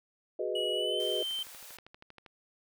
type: chord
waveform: sine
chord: G# minor seventh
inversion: third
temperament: equal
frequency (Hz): 370 / 415.3 / 493.9 / 622.3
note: F#4 / G#4 / B4 / D#5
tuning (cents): 0 / 0 / 0 / 0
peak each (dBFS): -36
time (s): 0.39-1.23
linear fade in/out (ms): 5
type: tone with pitch glide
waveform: triangle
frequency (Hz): 2919 to 3110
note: F#7 to G7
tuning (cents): -24 to -14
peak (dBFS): -31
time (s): 0.55-1.43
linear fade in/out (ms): 5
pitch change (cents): +110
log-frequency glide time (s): 0.74-1.03
type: high-pass noise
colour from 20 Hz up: white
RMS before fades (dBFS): -49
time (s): 1-1.77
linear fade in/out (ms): 0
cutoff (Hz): 460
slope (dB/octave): 96
type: click train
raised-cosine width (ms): 0.3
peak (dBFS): -34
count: 13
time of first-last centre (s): 1.31-2.262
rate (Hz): 12.6
effects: none

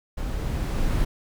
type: noise with level ramp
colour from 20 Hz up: brown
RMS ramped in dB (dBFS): -29 to -22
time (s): 0.17-1.05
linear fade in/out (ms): 10
effects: none

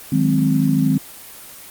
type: chord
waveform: sine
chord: Ab dominant seventh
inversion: second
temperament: equal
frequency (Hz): 155.56 / 185 / 207.7 / 261.6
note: Eb3 / Gb3 / Ab3 / C4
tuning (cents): 0 / 0 / 0 / 0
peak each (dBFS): -18 / -23 / -21 / -17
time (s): 0.12-0.98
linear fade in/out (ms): 5
effects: white hiss -38 dBFS RMS until 1.7 s + Opus 24 kbps

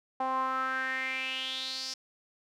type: tone with band-pass filter sweep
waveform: sawtooth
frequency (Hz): 261.6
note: C4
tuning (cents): 0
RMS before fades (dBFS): -33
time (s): 0.2-1.94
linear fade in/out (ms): 5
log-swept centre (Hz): 860 to 5300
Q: 6
effects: none

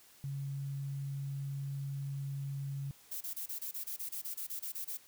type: tone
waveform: sine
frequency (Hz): 138.59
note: C#3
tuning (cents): 0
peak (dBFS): -36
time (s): 0.24-2.91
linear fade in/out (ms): 0
type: noise bursts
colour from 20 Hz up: violet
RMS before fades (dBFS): -40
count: 15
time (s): 3.11-4.974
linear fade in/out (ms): 10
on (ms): 100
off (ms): 26
effects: white hiss -61 dBFS RMS until 5.07 s

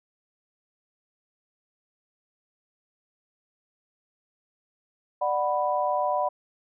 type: chord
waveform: sine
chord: B minor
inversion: first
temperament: just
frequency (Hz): 592.7 / 740.8 / 987.8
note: D5 / F#5 / B5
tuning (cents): +16 / +2 / 0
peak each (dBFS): -27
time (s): 5.21-6.29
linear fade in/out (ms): 10
effects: none

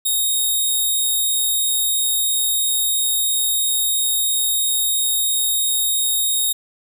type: tone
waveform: 5% pulse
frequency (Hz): 3729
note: A#7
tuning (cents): 0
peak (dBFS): -9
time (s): 0.05-6.53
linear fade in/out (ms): 10
effects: none

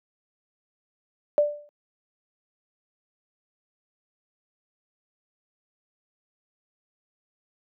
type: tone with exponential decay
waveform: sine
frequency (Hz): 589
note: D5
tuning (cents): +5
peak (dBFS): -13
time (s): 1.38-1.69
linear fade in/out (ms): 0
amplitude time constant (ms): 66
effects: high-pass 300 Hz 12 dB/octave

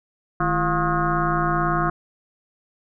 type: tone with frequency modulation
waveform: sine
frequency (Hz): 707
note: F5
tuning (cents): +21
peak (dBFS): -18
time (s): 0.4-1.9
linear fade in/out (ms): 5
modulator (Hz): 184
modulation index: 3.9
effects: none

